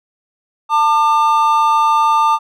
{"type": "tone pair together", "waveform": "triangle", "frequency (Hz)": [894, 1198.9], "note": ["A5", "D6"], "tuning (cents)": [27, 35], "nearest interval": "perfect fourth", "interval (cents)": 508, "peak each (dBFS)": -11, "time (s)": [0.69, 2.39], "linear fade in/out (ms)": 50, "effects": []}